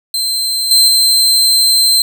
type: tone with level steps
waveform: sawtooth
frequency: 4116 Hz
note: C8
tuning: 29 cents flat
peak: -11 / -3 / -5 dBFS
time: 0.14-2.02 s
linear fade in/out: 2 ms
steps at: 0.71 / 0.88 s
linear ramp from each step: 2 ms
effects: none